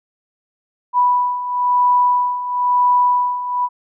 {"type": "beating tone pair", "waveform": "sine", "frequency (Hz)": [985, 986], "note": ["B5", "B5"], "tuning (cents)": [-5, -3], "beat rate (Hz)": 1, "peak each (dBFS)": [-19, -14], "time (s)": [0.93, 3.69], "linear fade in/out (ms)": 50, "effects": []}